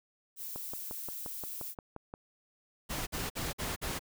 violet noise, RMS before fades -41 dBFS, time 0.36-1.75 s, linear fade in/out 50 ms
click train, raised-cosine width 1 ms, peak -28 dBFS, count 10, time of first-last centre 0.56-2.139 s, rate 5.7 Hz
pink noise bursts, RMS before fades -36 dBFS, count 5, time 2.89-3.994 s, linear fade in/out 20 ms, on 180 ms, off 51 ms
effects none

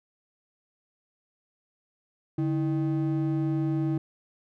triangle ring-modulated tone, 233.1 Hz, A#3, in tune, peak -19 dBFS, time 2.38-3.98 s, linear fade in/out 5 ms, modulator 88.6 Hz, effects none

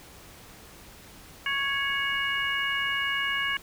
harmonic tone with a mistuned harmonic, 554.4 Hz, C#5, in tune, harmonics 2 / 3 / 4 / 5, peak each -34 / -29 / -31 / -31 dBFS, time 1.46-3.57 s, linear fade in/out 2 ms, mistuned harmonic 5, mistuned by +56 cents, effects pink hiss -49 dBFS RMS until 3.62 s

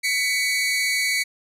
sawtooth tone pair together, 2000 / 2242 Hz, B6 / C#7, +21 / +19 cents, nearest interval major second, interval 198 cents, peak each -22 / -18 dBFS, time 0.03-1.24 s, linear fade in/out 20 ms, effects resampled to 32000 Hz

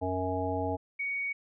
harmonic tone, 92.5 Hz, F#2, in tune, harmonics 1 / 3 / 5 / 7 / 9, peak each -35 / -35 / -35 / -35 / -35 dBFS, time 0.01-0.77 s, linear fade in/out 20 ms
sine tone, 2239 Hz, C#7, 17 cents sharp, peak -30 dBFS, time 0.99-1.33 s, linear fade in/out 10 ms
effects none

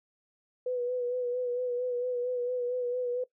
sine tone with vibrato, 493.9 Hz, B4, in tune, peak -28 dBFS, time 0.66-3.24 s, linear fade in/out 5 ms, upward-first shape sine, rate 4.4 Hz, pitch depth 34 cents each way, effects noise-tail reverb RT60 0.1 s tail -19 dB re dry

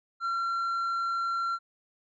sine tone with tanh clipping, 1366 Hz, F6, 39 cents flat, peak -28 dBFS, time 0.2-1.59 s, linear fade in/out 50 ms, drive 4 dB, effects none

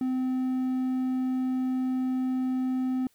triangle tone, 257.3 Hz, C4, 29 cents flat, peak -23 dBFS, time 0.01-3.07 s, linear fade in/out 2 ms, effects white hiss -66 dBFS RMS until 3.14 s

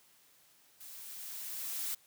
blue noise with level ramp, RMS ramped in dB -50 to -36 dBFS, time 0.8-1.95 s, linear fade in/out 10 ms, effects white hiss -65 dBFS RMS until 2.06 s + high-pass 80 Hz 12 dB/octave

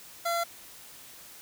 25% pulse tone, 682 Hz, F5, 41 cents flat, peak -23 dBFS, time 0.25-0.44 s, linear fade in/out 10 ms, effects white hiss -49 dBFS RMS until 1.41 s

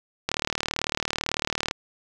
click train, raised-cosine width 0.2 ms, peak -7 dBFS, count 55, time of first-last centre 0.29-1.711 s, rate 38 Hz, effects none

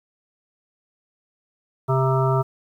harmonic tone with a mistuned harmonic, 132 Hz, C3, 16 cents sharp, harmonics 1 / 3 / 5 / 7 / 9 / 10, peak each -19 / -24 / -26 / -27 / -29 / -29 dBFS, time 1.88-2.43 s, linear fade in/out 20 ms, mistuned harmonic 7, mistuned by +24 cents, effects 9-bit

